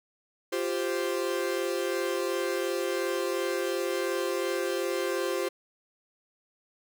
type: chord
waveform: 45% pulse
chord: F suspended second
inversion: none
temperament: equal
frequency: 349.2 / 392 / 523.3 Hz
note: F4 / G4 / C5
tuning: 0 / 0 / 0 cents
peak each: -32 dBFS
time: 0.52-5.49 s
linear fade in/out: 10 ms
effects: none